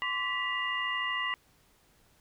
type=tone cluster; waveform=sine; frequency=1033 / 1146 / 1964 / 2819 Hz; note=C6 / D6 / B6 / F7; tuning=-22 / -43 / -10 / +16 cents; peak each=-37 / -37 / -32 / -36 dBFS; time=0.02-1.34 s; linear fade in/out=0 ms; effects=pink hiss -65 dBFS RMS until 2.2 s